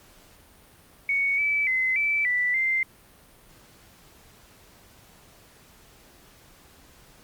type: tone with pitch steps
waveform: sine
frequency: 2227 / 2305 / 2047 / 2318 / 1974 / 2086 Hz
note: C#7 / D7 / C7 / D7 / B6 / C7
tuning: +7 / -33 / -38 / -23 / -1 / -6 cents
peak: -21 dBFS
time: 1.09-2.83 s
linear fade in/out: 2 ms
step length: 290 ms
effects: pink hiss -54 dBFS RMS until 7.23 s + Opus 48 kbps